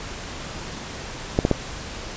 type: clicks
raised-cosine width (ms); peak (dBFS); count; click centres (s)
2; -3; 3; 1.389 / 1.451 / 1.513
effects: pink hiss -34 dBFS RMS until 2.16 s + resampled to 16000 Hz